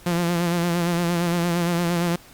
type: tone with vibrato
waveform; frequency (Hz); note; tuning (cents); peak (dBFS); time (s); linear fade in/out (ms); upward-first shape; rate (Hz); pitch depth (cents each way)
sawtooth; 172.4; F3; -22; -16; 0.06-2.16; 5; sine; 8.7; 44
effects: pink hiss -48 dBFS RMS until 2.33 s + Opus 48 kbps